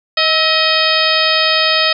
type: harmonic tone with a mistuned harmonic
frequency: 630 Hz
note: D#5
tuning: 21 cents sharp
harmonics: 1 / 2 / 3 / 4 / 5 / 6 / 7 / 8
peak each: -19 / -19 / -19 / -19 / -19 / -19 / -19 / -19 dBFS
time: 0.17-1.93 s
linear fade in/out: 5 ms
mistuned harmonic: 2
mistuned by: +55 cents
effects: none